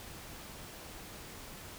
silence, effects pink hiss -48 dBFS RMS until 1.78 s

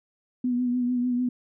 sine tone with vibrato, 246.9 Hz, B3, in tune, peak -22 dBFS, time 0.44-1.29 s, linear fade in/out 5 ms, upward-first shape triangle, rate 6.7 Hz, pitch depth 40 cents each way, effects none

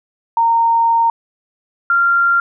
sine tone pair in turn, 922 / 1385.8 Hz, A#5 / F6, -19 / -14 cents, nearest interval perfect fifth, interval 705 cents, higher second, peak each -10 dBFS, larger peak neither, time 0.37-1.1 / 1.9-2.4 s, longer first, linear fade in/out 2 ms, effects none

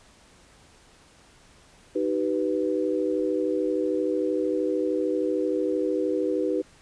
sine chord, Eb augmented, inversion none, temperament equal with one note detuned, 311.1 / 384.2 / 493.9 Hz, Eb4 / G4 / B4, 0 / -35 / 0 cents, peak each -27 dBFS, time 1.95-6.62 s, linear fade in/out 10 ms, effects pink hiss -55 dBFS RMS until 6.81 s + resampled to 22050 Hz

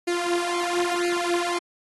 sawtooth tone with flanger, 349.2 Hz, F4, in tune, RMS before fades -25 dBFS, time 0.07-1.59 s, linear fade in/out 10 ms, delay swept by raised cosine 0.43 to 4.83 ms, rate 1 Hz, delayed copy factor +0.6, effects low-pass 12000 Hz 12 dB/octave + AAC 32 kbps

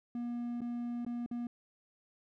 triangle tone with dropouts, 239.3 Hz, A#3, 46 cents sharp, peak -33 dBFS, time 0.15-1.47 s, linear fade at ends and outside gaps 2 ms, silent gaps 0.607-0.616 / 1.049-1.064 / 1.262-1.312 s, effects none

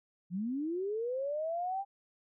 sine linear sweep, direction up, 166.2 to 802 Hz, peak -32 dBFS, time 0.3-1.85 s, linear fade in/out 50 ms, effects none

